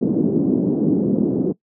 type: band-pass noise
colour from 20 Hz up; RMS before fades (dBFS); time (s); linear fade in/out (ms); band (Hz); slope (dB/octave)
pink; -18; 0.01-1.53; 20; 190 to 360; 24
effects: noise-tail reverb RT60 0.1 s tail -20 dB re dry